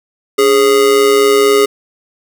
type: tone with amplitude modulation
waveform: square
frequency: 413 Hz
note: G#4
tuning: 10 cents flat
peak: -5 dBFS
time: 0.38-1.66 s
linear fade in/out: 10 ms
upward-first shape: sine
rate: 124 Hz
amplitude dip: 60%
effects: 7-bit